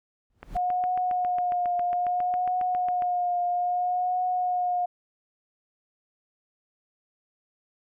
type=noise with exponential growth; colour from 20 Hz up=brown; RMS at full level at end=-34 dBFS; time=0.3-0.57 s; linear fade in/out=0 ms; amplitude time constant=57 ms
type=click train; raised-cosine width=0.5 ms; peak=-24 dBFS; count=20; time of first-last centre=0.43-3.022 s; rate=7.33 Hz
type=tone with vibrato; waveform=sine; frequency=719 Hz; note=F#5; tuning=50 cents flat; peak=-23 dBFS; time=0.55-4.86 s; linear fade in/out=10 ms; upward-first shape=triangle; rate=0.61 Hz; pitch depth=29 cents each way
effects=none